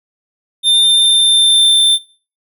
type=tone with pitch glide; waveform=square; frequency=3598 to 3565 Hz; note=A7 to A7; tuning=+38 to +22 cents; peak=-8 dBFS; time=0.63-1.99 s; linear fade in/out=50 ms; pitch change=-16 cents; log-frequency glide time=0.86-1.78 s; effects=noise-tail reverb RT60 0.4 s tail -20 dB re dry